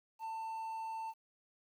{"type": "tone with quantisation", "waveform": "triangle", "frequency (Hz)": 893, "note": "A5", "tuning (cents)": 25, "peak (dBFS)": -37, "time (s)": [0.19, 1.14], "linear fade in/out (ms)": 50, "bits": 11, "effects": []}